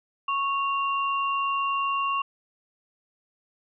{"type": "tone pair together", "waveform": "sine", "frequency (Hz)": [1104.4, 2774], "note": ["C#6", "F7"], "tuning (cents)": [-7, -12], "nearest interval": "octave + major third", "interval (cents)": 1595, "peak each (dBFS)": [-24, -31], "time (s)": [0.28, 2.22], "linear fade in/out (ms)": 5, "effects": []}